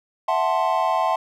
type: chord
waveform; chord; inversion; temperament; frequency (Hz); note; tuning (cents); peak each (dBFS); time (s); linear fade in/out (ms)
triangle; F# half-diminished seventh; third; equal; 659.3 / 740 / 880 / 1046.5; E5 / F#5 / A5 / C6; 0 / 0 / 0 / 0; -22; 0.28-1.16; 5
effects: none